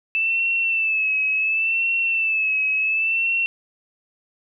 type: tone with vibrato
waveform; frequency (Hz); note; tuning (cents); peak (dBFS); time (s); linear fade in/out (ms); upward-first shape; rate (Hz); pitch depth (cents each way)
sine; 2637; E7; 0; -18; 0.15-3.46; 0; sine; 0.7; 54
effects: none